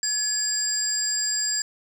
sine tone cluster, 1710 / 4838 / 7430 Hz, A6 / D#8 / A#8, -50 / -49 / -7 cents, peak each -32 / -26 / -24 dBFS, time 0.03-1.62 s, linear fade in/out 2 ms, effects tanh soft clip ceiling -16 dBFS + 8-bit

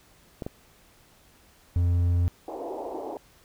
clicks, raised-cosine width 2 ms, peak -19 dBFS, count 2, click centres 0.422 / 0.465 s
triangle tone, 87.31 Hz, F2, in tune, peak -18 dBFS, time 1.76-2.28 s, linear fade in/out 0 ms
pink band-pass noise, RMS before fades -35 dBFS, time 2.48-3.17 s, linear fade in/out 2 ms, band 310 to 880 Hz, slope 48 dB/octave
effects pink hiss -58 dBFS RMS until 3.44 s

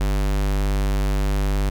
square tone, 49.47 Hz, G1, 17 cents sharp, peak -19 dBFS, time 0-1.7 s, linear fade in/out 10 ms, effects none

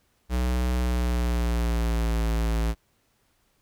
square tone with pitch glide, 61.8 to 56.02 Hz, B1 to A1, +2 to +32 cents, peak -23 dBFS, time 0.29-2.75 s, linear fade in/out 50 ms, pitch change -170 cents, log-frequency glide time 0.74-2.23 s, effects pink hiss -68 dBFS RMS until 3.61 s

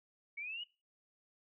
sine linear sweep, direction up, 2217 to 2960 Hz, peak -40 dBFS, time 0.37-0.64 s, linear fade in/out 10 ms, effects noise-tail reverb RT60 0.3 s tail -21 dB re dry

